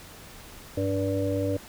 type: harmonic tone with a mistuned harmonic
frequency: 96.8 Hz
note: G2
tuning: 21 cents flat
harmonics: 1 / 3 / 5 / 6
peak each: -29 / -29 / -30 / -31 dBFS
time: 0.77-1.57 s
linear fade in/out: 5 ms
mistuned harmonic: 1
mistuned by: +55 cents
effects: pink hiss -46 dBFS RMS until 1.68 s